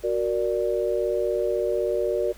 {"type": "chord", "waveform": "sine", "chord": "Gb augmented", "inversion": "none", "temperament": "equal", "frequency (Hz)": [370, 466.2, 587.3], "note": ["Gb4", "Bb4", "D5"], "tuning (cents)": [0, 0, 0], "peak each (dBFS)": -26, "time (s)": [0.03, 2.33], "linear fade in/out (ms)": 20, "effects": ["added 50 Hz sine -45 dBFS peak until 2.37 s", "pink hiss -50 dBFS RMS until 2.37 s"]}